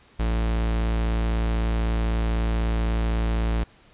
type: tone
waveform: 45% pulse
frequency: 56.1 Hz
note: A1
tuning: 34 cents sharp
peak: -21 dBFS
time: 0.19-3.64 s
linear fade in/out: 10 ms
effects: pink hiss -55 dBFS RMS until 3.93 s + resampled to 8000 Hz